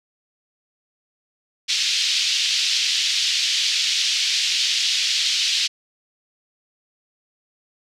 pink band-pass noise, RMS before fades -21 dBFS, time 1.68-5.68 s, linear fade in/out 20 ms, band 2900 to 5500 Hz, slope 24 dB/octave, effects none

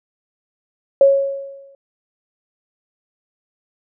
sine tone with exponential decay, 551 Hz, C#5, 11 cents flat, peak -5 dBFS, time 1.01-1.75 s, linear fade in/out 2 ms, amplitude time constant 160 ms, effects none

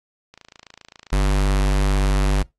click train, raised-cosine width 0.2 ms, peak -25 dBFS, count 30, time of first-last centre 0.34-1.395 s, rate 27.5 Hz
square tone, 49 Hz, G1, in tune, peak -16 dBFS, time 1.12-2.43 s, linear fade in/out 10 ms
effects noise-tail reverb RT60 0.2 s tail -25 dB re dry + AAC 32 kbps

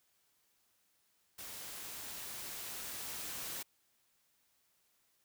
white noise with level ramp, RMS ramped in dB -47 to -42 dBFS, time 1.38-3.63 s, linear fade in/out 10 ms, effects white hiss -75 dBFS RMS until 5.24 s

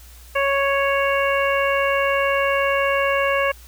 harmonic tone, 554.4 Hz, C#5, in tune, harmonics 1 / 2 / 3 / 4 / 5, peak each -20 / -23 / -25 / -26 / -27 dBFS, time 0.35-3.52 s, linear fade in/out 10 ms, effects added 60 Hz sine -42 dBFS peak until 3.67 s + white hiss -48 dBFS RMS until 3.67 s

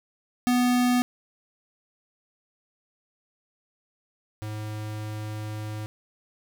square tone pair in turn, 246.9 / 107.04 Hz, B3 / A2, 0 / -47 cents, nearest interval octave + major second, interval 1447 cents, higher first, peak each -20 / -32 dBFS, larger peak first, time 0.47-1.02 / 4.42-5.86 s, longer second, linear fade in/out 0 ms, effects none

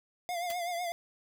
square tone with vibrato, 699 Hz, F5, 1 cent sharp, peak -33 dBFS, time 0.29-0.92 s, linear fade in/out 0 ms, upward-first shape triangle, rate 8 Hz, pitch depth 71 cents each way
white noise with exponential decay, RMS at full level -37 dBFS, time 0.5-0.58 s, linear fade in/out 0 ms, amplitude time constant 16 ms
effects none

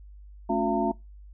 sine tone cluster, 216.1 / 275.7 / 358.9 / 680 / 907 Hz, A3 / C#4 / F4 / F5 / A#5, -31 / -9 / +47 / -46 / -48 cents, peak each -29 dBFS, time 0.49-0.92 s, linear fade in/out 10 ms, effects noise-tail reverb RT60 0.2 s tail -21 dB re dry + added 50 Hz sine -44 dBFS peak until 1.33 s

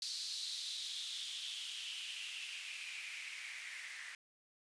blue noise with band-pass filter sweep, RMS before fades -45 dBFS, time 0.02-4.15 s, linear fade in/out 2 ms, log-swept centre 4400 to 1900 Hz, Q 5, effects resampled to 22050 Hz

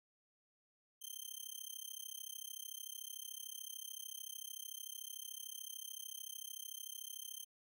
10% pulse tone with amplitude modulation, 3139 Hz, G7, 2 cents sharp, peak -34 dBFS, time 1.01-7.45 s, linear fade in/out 20 ms, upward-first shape sine, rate 33.5 Hz, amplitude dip 100%, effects none

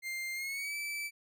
40% pulse tone with pitch glide, 2100 to 2317 Hz, C7 to D7, +6 to -24 cents, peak -35 dBFS, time 0.02-1.11 s, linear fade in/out 50 ms, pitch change +170 cents, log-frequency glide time 0.34-0.75 s, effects none

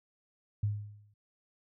sine tone with exponential decay, 103.83 Hz, G#2, in tune, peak -25 dBFS, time 0.63-1.14 s, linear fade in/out 5 ms, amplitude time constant 110 ms, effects none

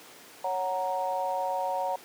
sine chord, F# major, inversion second, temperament equal, 554.4 / 740 / 932.3 Hz, C#5 / F#5 / A#5, 0 / 0 / 0 cents, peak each -32 / -31 / -31 dBFS, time 0.44-1.96 s, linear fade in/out 5 ms, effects pink hiss -49 dBFS RMS until 2.04 s + high-pass 300 Hz 12 dB/octave

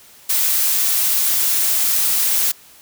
blue noise, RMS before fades -17 dBFS, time 0.29-2.52 s, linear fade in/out 10 ms, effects white hiss -46 dBFS RMS until 2.81 s

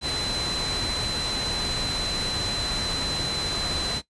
sine tone in noise, 4042 Hz, B7, 39 cents sharp, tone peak -27 dBFS, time 0.01-4.02 s, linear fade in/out 50 ms, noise pink, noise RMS -30 dBFS, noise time 0.01-4.02 s, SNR 0 dB, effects noise-tail reverb RT60 0.1 s tail -17 dB re dry + resampled to 22050 Hz

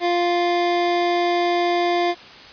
square tone pair together, 349.3 / 698.6 Hz, F4 / F5, 0 / 0 cents, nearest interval octave, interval 1200 cents, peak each -21 dBFS, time 0-2.15 s, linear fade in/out 50 ms, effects white hiss -41 dBFS RMS until 2.52 s + resampled to 11025 Hz

